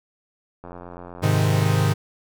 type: click train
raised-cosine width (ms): 1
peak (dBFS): -24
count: 91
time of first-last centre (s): 0.64-1.662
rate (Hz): 88.1
type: chord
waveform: 45% pulse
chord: Ab major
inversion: none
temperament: equal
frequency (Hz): 103.83 / 130.81 / 155.56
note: Ab2 / C3 / Eb3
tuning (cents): 0 / 0 / 0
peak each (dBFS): -20 / -24 / -21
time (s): 1.22-1.94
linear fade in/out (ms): 20
effects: none